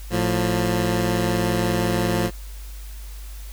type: tone pair together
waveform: 15% pulse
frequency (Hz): 111.2 / 176.79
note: A2 / F3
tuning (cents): +19 / +21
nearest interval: minor sixth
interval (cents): 802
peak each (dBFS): -16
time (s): 0.1-2.31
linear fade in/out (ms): 50
effects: added 50 Hz sine -33 dBFS peak until 3.52 s + white hiss -46 dBFS RMS until 3.52 s